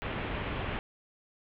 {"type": "low-pass noise", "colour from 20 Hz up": "pink", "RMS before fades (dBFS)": -35, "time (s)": [0.02, 0.79], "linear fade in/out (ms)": 0, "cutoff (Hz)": 3200, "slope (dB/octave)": 48, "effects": []}